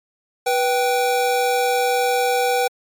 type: tone pair together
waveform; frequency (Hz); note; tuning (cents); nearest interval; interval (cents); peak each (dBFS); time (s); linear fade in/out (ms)
square; 491.3 / 778; B4 / G5; -9 / -13; minor sixth; 796; -20; 0.46-2.68; 10
effects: MP3 96 kbps